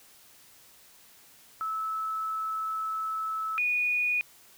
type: tone pair in turn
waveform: sine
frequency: 1304 / 2462 Hz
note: E6 / D#7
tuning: -19 / -19 cents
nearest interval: major seventh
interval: 1100 cents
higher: second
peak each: -29 / -24 dBFS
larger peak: second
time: 1.61-3.58 / 3.58-4.21 s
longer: first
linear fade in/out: 0 ms
effects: white hiss -56 dBFS RMS until 4.57 s